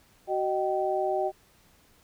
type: tone cluster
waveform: sine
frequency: 375.7 / 617 / 772 Hz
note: F#4 / D#5 / G5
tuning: +26 / -15 / -27 cents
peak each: -29 dBFS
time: 0.27-1.32 s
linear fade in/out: 50 ms
effects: pink hiss -61 dBFS RMS until 2.03 s